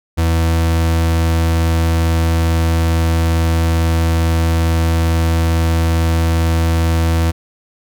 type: tone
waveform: 40% pulse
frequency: 82.3 Hz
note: E2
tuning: 2 cents flat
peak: -11 dBFS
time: 0.17-7.32 s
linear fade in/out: 20 ms
effects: none